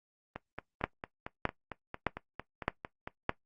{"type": "two click trains", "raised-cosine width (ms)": 0.5, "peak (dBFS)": [-23, -12], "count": [13, 5], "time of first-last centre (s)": [[0.36, 3.075], [0.84, 3.294]], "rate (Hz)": [4.42, 1.63], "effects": ["noise-tail reverb RT60 0.1 s tail -18 dB re dry", "Opus 32 kbps"]}